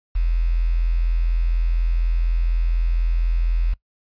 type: tone with quantisation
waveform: sine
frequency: 42.07 Hz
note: E1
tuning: 36 cents sharp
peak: -16 dBFS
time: 0.15-3.74 s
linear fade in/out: 10 ms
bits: 7
effects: noise-tail reverb RT60 0.1 s tail -21 dB re dry + resampled to 11025 Hz